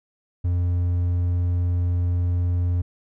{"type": "tone", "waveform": "triangle", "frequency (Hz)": 88.1, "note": "F2", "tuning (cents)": 16, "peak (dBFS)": -17, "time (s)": [0.44, 2.82], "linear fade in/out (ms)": 10, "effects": []}